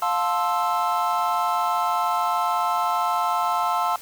triangle chord, F major seventh, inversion none, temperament equal with one note detuned, 706.2 / 880 / 1046.5 / 1318.5 Hz, F5 / A5 / C6 / E6, +19 / 0 / 0 / 0 cents, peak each -24 dBFS, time 0.02-3.96 s, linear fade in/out 2 ms, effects white hiss -43 dBFS RMS until 4.01 s

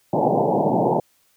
white band-pass noise, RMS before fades -19 dBFS, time 0.13-1 s, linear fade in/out 5 ms, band 120 to 900 Hz, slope 96 dB/octave, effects white hiss -62 dBFS RMS until 1.36 s

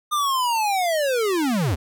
square linear sweep, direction down, 1220 to 69.3 Hz, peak -20 dBFS, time 0.11-1.76 s, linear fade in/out 20 ms, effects none

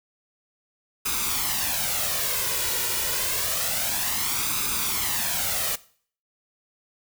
white noise with flanger, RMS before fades -26 dBFS, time 1.05-5.76 s, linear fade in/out 10 ms, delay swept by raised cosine 0.8 to 2.1 ms, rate 0.28 Hz, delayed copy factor +0.6, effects noise-tail reverb RT60 0.5 s tail -19 dB re dry

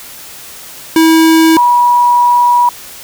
square / sine tone pair in turn, 323.3 / 968.8 Hz, E4 / B5, -34 / -34 cents, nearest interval octave + perfect fifth, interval 1900 cents, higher second, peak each -5 dBFS, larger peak neither, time 0.96-1.57 / 1.57-2.69 s, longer second, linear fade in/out 2 ms, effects white hiss -31 dBFS RMS until 3.03 s

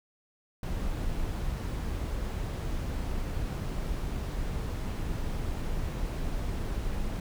brown noise, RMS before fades -32 dBFS, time 0.63-7.2 s, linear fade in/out 2 ms, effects none

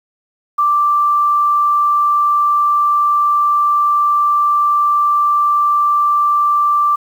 sine tone, 1174.7 Hz, D6, in tune, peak -10 dBFS, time 0.58-6.96 s, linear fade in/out 10 ms, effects 7-bit

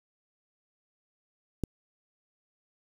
click, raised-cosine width 3 ms, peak -16 dBFS, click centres 1.637 s, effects 7-bit

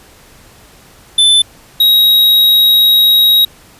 square tone pair in turn, 3520 / 3809 Hz, A7 / A#7, 0 / +37 cents, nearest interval minor second, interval 137 cents, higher second, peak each -6 dBFS, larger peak neither, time 1.18-1.42 / 1.8-3.45 s, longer second, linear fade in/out 5 ms, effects pink hiss -42 dBFS RMS until 3.79 s + resampled to 32000 Hz

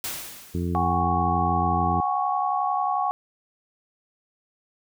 white noise with exponential decay, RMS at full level -29 dBFS, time 0.04-1.01 s, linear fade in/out 1 ms, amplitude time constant 210 ms
harmonic tone, 87 Hz, F2, 6 cents flat, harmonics 1 / 2 / 3 / 4 / 5, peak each -27 / -28 / -32 / -33 / -38 dBFS, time 0.54-2.01 s, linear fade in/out 10 ms
sine chord, F# suspended second, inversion none, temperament equal with one note detuned, 740 / 811.2 / 1108.7 Hz, F#5 / G#5 / C#6, 0 / -41 / 0 cents, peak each -26 dBFS, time 0.75-3.11 s, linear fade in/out 0 ms
effects none

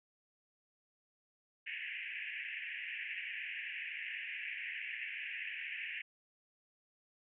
white band-pass noise, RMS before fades -43 dBFS, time 1.66-6.02 s, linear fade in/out 10 ms, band 1700 to 2800 Hz, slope 96 dB/octave, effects none

